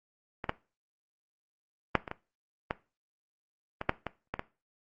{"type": "clicks", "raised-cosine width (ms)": 0.5, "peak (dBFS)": [-20, -12, -6, -23, -20, -14, -18, -8, -17, -17, -18], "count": 11, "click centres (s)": [0.442, 0.494, 1.953, 2.078, 2.114, 2.709, 3.814, 3.894, 4.067, 4.34, 4.394], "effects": ["noise-tail reverb RT60 0.3 s tail -18 dB re dry", "Opus 32 kbps"]}